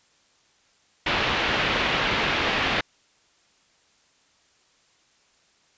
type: low-pass noise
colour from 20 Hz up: white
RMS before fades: -24 dBFS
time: 1.06-2.81 s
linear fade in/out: 5 ms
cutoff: 3200 Hz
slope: 24 dB/octave
effects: white hiss -62 dBFS RMS until 5.77 s + resampled to 16000 Hz